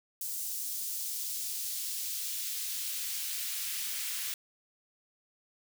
white noise with high-pass filter sweep, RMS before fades -36 dBFS, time 0.21-4.34 s, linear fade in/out 2 ms, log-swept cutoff 6700 to 1900 Hz, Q 0.82, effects none

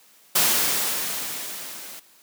white noise with level ramp, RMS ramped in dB -18 to -40 dBFS, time 0.35-2 s, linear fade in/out 10 ms, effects white hiss -55 dBFS RMS until 2.22 s + high-pass 150 Hz 12 dB/octave

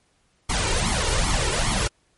pink noise with flanger, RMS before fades -22 dBFS, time 0.49-1.88 s, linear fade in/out 10 ms, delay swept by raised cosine 0.91 to 2.21 ms, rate 2.5 Hz, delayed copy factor +0.75, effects pink hiss -65 dBFS RMS until 2.17 s + MP3 48 kbps

